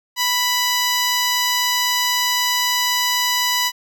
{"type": "tone with notch filter", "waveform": "5% pulse", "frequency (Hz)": 987.8, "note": "B5", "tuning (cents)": 0, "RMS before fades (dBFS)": -19, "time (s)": [0.16, 3.72], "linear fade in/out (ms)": 50, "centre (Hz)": 9800, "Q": 0.71, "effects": []}